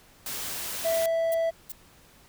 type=noise; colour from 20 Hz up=white; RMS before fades=-34 dBFS; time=0.26-1.06 s; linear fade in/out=2 ms
type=tone; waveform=triangle; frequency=659.3 Hz; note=E5; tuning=in tune; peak=-21 dBFS; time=0.84-1.51 s; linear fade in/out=20 ms
type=noise bursts; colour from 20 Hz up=violet; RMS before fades=-36 dBFS; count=3; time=0.94-1.721 s; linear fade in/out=5 ms; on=27 ms; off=350 ms
effects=pink hiss -56 dBFS RMS until 2.28 s